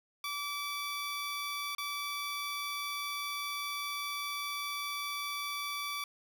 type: tone with dropouts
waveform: 15% pulse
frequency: 1155 Hz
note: D6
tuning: 29 cents flat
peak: -29 dBFS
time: 0.24-6.04 s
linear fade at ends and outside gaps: 2 ms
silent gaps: 1.75-1.782 s
effects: none